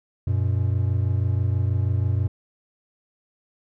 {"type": "tone pair together", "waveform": "triangle", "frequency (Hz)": [93.8, 120], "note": ["F#2", "B2"], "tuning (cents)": [24, -49], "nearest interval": "major third", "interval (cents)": 427, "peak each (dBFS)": [-19, -22], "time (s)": [0.27, 2.28], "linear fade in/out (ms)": 5, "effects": []}